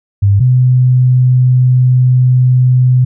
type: tone pair in turn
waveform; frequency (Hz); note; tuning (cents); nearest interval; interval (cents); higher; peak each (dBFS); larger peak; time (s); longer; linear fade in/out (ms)
sine; 100 / 126.72; G2 / B2; +35 / +45; major third; 410; second; -5; neither; 0.22-0.4 / 0.4-3.05; second; 10
effects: none